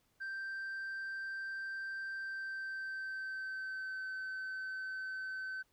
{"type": "tone with pitch glide", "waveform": "sine", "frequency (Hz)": [1568, 1531.3], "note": ["G6", "G6"], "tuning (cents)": [0, -41], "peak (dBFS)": -36, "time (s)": [0.2, 5.63], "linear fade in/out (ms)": 20, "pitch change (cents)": -41, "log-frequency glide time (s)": [2.17, 4.08], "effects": ["tanh soft clip ceiling -38 dBFS", "pink hiss -75 dBFS RMS until 5.72 s"]}